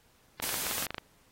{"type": "clicks", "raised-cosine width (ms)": 0.3, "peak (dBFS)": -18, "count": 12, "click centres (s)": [0.4, 0.44, 0.492, 0.542, 0.667, 0.712, 0.781, 0.825, 0.867, 0.906, 0.945, 0.982]}
{"type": "noise", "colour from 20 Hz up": "white", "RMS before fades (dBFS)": -34, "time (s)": [0.42, 0.86], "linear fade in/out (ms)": 5}
{"effects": ["pink hiss -65 dBFS RMS until 1.31 s", "AAC 48 kbps"]}